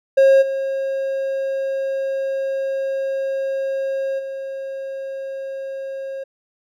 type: tone with level steps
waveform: triangle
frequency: 540 Hz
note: C#5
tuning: 45 cents flat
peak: -7 / -18 / -24 dBFS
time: 0.17-6.24 s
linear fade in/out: 10 ms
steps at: 0.41 / 4.18 s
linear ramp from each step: 20 ms
effects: none